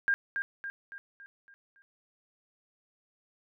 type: tone with echo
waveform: sine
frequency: 1606 Hz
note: G6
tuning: 41 cents sharp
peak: -23 dBFS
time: 0.08-0.14 s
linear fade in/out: 0 ms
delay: 280 ms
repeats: 6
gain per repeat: -6 dB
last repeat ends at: 1.82 s
effects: none